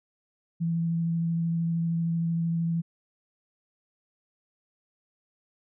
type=tone with vibrato; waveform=sine; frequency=166.8 Hz; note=E3; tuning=21 cents sharp; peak=-24 dBFS; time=0.6-2.82 s; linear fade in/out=20 ms; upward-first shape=sine; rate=13 Hz; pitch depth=11 cents each way; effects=none